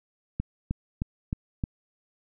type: click train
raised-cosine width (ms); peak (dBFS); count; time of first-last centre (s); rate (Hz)
5; -15; 5; 0.4-1.638; 3.23
effects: none